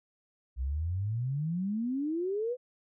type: exponential sweep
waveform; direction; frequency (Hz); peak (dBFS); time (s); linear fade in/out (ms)
sine; up; 60.8 to 512; -29; 0.56-2.57; 50
effects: none

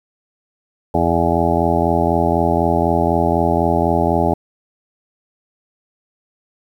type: harmonic tone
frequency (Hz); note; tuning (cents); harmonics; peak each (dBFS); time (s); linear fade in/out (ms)
84; E2; +33; 1 / 2 / 3 / 4 / 5 / 7 / 8 / 9 / 10; -22 / -22 / -22 / -22 / -22 / -22 / -22 / -22 / -22; 0.94-4.34; 5
effects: 8-bit

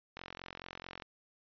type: click train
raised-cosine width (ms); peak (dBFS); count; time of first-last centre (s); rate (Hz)
0.3; -27; 39; 0.17-1.022; 44.6
effects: resampled to 11025 Hz

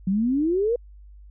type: exponential sweep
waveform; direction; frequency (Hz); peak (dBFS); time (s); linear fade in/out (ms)
sine; up; 182.7 to 493.9; -19; 0.07-0.76; 5
effects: added 50 Hz sine -43 dBFS peak until 1.3 s

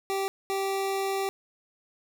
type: tone bursts at uneven times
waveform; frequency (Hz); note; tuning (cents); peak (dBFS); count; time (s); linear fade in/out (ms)
25% pulse; 389.7; G4; -10; -23; 2; 0.1-0.28 / 0.5-1.29; 0
effects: none

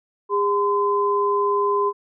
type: tone pair together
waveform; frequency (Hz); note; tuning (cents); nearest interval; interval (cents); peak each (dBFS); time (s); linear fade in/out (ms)
sine; 406 / 1023; G#4 / C6; -39 / -39; octave + major third; 1600; -20; 0.29-1.93; 50
effects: none

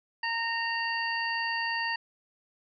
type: harmonic tone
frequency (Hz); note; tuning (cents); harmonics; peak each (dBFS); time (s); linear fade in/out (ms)
922; A#5; -19; 1 / 2 / 3 / 5; -33 / -31 / -36 / -37; 0.23-1.96; 5
effects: none

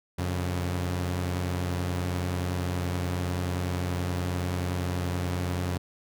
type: tone pair together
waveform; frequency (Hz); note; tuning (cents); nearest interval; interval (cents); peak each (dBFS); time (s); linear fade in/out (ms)
sawtooth; 89.55 / 140; F2 / C#3; +44 / +18; minor sixth; 774; -24 / -31; 0.18-5.78; 10
effects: none

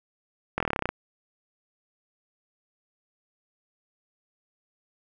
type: slowing click train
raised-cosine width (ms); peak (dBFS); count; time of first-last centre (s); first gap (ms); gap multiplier
0.5; -10; 12; 0.58-0.89; 23; 1.04
effects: none

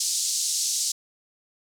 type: band-pass noise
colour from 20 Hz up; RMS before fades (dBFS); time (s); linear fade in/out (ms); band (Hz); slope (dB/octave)
white; -26; 0-0.92; 5; 4600 to 8100; 24
effects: none

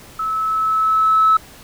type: tone with level ramp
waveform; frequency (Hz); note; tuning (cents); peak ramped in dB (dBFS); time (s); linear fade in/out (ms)
sine; 1300; E6; -24; -19 to -8; 0.19-1.37; 5
effects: tanh soft clip ceiling -5 dBFS + pink hiss -42 dBFS RMS until 1.63 s

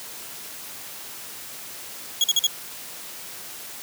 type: tone bursts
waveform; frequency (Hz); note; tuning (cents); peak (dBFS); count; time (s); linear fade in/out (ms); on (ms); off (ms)
30% pulse; 3322; G#7; 0; -13; 4; 2.21-2.468; 2; 30; 46
effects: white hiss -38 dBFS RMS until 3.82 s + high-pass 100 Hz 12 dB/octave

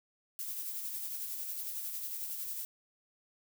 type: noise with tremolo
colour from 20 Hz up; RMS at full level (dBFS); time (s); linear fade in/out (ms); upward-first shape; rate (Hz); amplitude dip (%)
violet; -38; 0.39-2.65; 0; sine; 11; 35
effects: none

